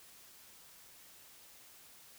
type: silence
effects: white hiss -58 dBFS RMS until 2.18 s